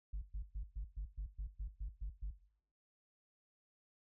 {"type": "tone bursts", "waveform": "sine", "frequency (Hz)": 49.42, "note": "G1", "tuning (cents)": 15, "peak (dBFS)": -36, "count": 11, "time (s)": [0.13, 2.309], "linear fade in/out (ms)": 10, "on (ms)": 89, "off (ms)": 120, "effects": ["noise-tail reverb RT60 0.6 s tail -17 dB re dry", "tanh soft clip ceiling -37 dBFS"]}